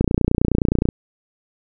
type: click train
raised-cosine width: 3 ms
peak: -3 dBFS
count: 27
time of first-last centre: 0.01-0.888 s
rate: 29.6 Hz
effects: none